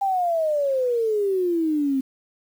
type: exponential sweep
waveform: sine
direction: down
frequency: 803 to 261.6 Hz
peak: -19 dBFS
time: 0.01-2.01 s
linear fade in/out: 10 ms
effects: 8-bit